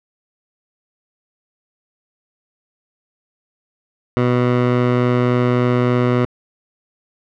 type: tone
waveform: 15% pulse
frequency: 123.47 Hz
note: B2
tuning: in tune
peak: -7 dBFS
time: 4.17-6.25 s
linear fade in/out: 0 ms
effects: low-pass 2000 Hz 12 dB/octave